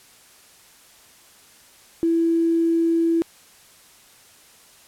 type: tone with tanh clipping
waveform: triangle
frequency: 332.1 Hz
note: E4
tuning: 13 cents sharp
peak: -16 dBFS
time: 2.03-3.22 s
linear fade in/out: 0 ms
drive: 3 dB
effects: white hiss -51 dBFS RMS until 4.87 s + low-pass 12000 Hz 12 dB/octave